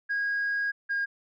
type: tone pair in turn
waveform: sine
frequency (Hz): 1640 / 1624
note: G#6 / G#6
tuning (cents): -22 / -39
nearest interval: unison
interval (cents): 17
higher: first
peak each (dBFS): -24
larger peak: neither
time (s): 0.09-0.72 / 0.89-1.06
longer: first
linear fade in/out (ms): 20
effects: tanh soft clip ceiling -23 dBFS